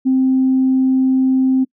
sine tone, 261.6 Hz, C4, in tune, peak -10 dBFS, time 0.05-1.65 s, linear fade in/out 20 ms, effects noise-tail reverb RT60 0.1 s tail -26 dB re dry + tanh soft clip ceiling -6 dBFS

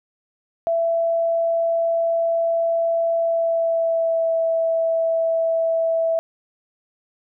sine tone with pitch glide, 667 to 657.1 Hz, E5 to E5, +20 to -6 cents, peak -17 dBFS, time 0.67-6.19 s, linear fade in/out 0 ms, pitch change -26 cents, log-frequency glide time 3.18-4.33 s, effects none

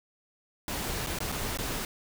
pink noise with dropouts, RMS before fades -33 dBFS, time 0.68-1.85 s, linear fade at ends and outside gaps 1 ms, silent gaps 1.064-1.07 / 1.188-1.204 / 1.319-1.323 / 1.573-1.587 s, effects none

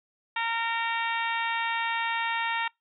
harmonic tone, 460 Hz, A#4, 23 cents flat, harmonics 2 / 3 / 4 / 5 / 6 / 7 / 8, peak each -30 / -35 / -32 / -35 / -36 / -41 / -40 dBFS, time 0.36-2.68 s, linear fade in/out 5 ms, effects noise-tail reverb RT60 0.2 s tail -26 dB re dry

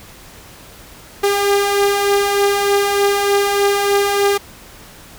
sawtooth beating tone pair, 399.8 / 403.1 Hz, G4 / G4, +34 / +48 cents, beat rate 3.3 Hz, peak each -17 / -10 dBFS, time 1.23-4.38 s, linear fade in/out 10 ms, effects pink hiss -40 dBFS RMS until 5.18 s

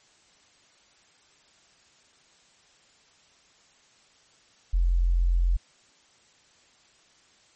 sine tone, 43.6 Hz, F1, 2 cents flat, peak -19 dBFS, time 4.73-5.57 s, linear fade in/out 10 ms, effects white hiss -60 dBFS RMS until 7.55 s + MP3 32 kbps

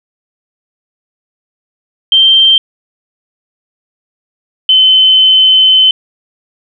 sine tone pair in turn, 3141 / 3057 Hz, G7 / G7, +3 / -44 cents, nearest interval unison, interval 47 cents, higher first, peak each -3 dBFS, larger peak neither, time 2.12-2.58 / 4.69-5.91 s, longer second, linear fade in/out 2 ms, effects none

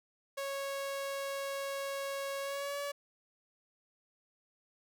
sawtooth tone with pitch glide, 552 to 569.8 Hz, C#5 to C#5, -7 to +48 cents, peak -32 dBFS, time 0.37-2.92 s, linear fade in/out 10 ms, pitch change +55 cents, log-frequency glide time 2.41-2.79 s, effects 12-bit

